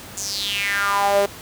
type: tone with high-pass filter sweep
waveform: sawtooth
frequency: 201 Hz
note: G3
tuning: 44 cents sharp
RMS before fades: -21 dBFS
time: 0.17-1.26 s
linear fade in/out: 5 ms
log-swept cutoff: 7100 to 480 Hz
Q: 5.6
effects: pink hiss -38 dBFS RMS until 1.41 s + high-pass 60 Hz 12 dB/octave